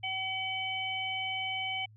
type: harmonic tone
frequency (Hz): 760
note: F#5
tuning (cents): +46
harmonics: 1 / 3 / 4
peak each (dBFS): -38 / -35 / -36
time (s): 0.03-1.86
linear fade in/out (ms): 10
effects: added 107 Hz sine -53 dBFS peak until 1.96 s